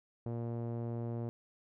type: tone with low-pass filter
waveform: sawtooth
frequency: 117.2 Hz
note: A#2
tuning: 10 cents sharp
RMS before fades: -38 dBFS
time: 0.26-1.29 s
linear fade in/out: 0 ms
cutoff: 580 Hz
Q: 1.1
effects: none